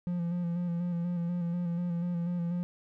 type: tone with vibrato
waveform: triangle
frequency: 173.4 Hz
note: F3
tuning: 12 cents flat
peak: -27 dBFS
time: 0.07-2.63 s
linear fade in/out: 0 ms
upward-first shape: square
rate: 4.1 Hz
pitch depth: 29 cents each way
effects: none